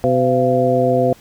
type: harmonic tone with a mistuned harmonic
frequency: 127.3 Hz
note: C3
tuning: 47 cents flat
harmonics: 1 / 2 / 3 / 4 / 5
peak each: -21 / -20 / -21 / -16 / -18 dBFS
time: 0.04-1.13 s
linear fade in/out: 0 ms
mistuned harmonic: 5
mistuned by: +120 cents
effects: pink hiss -47 dBFS RMS until 1.2 s